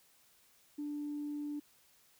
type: tone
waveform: sine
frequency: 293.7 Hz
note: D4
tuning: in tune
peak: -36 dBFS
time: 0.78-1.6 s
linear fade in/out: 10 ms
effects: tanh soft clip ceiling -32 dBFS + white hiss -67 dBFS RMS until 2.19 s